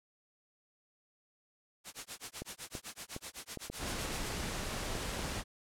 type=noise with tremolo; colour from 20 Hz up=white; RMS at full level=-41 dBFS; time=1.84-4.32 s; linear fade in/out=50 ms; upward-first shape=sine; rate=7.9 Hz; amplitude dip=100%
type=clicks; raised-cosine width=2 ms; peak=-27 dBFS; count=8; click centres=2.42 / 2.752 / 3.164 / 3.573 / 3.7 / 4.635 / 4.953 / 5.193 s
type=noise; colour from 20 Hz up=pink; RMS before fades=-38 dBFS; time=3.77-5.44 s; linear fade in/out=50 ms
effects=low-pass 10000 Hz 12 dB/octave